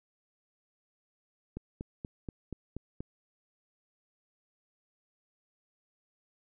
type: click train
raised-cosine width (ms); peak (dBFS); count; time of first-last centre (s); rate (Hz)
3; -25; 7; 1.57-3.005; 4.18
effects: none